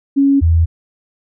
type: tone pair in turn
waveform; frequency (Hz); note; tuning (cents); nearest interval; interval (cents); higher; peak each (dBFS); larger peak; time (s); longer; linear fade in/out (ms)
sine; 277.2 / 82.65; C#4 / E2; 0 / +5; octave + major sixth; 2095; first; -8; neither; 0.16-0.41 / 0.41-0.66; neither; 20
effects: none